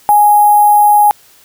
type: tone with sample-and-hold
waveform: sine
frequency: 830.6 Hz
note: G#5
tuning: in tune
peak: -4 dBFS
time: 0.09-1.11 s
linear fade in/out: 0 ms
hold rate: 11025 Hz
effects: white hiss -45 dBFS RMS until 1.44 s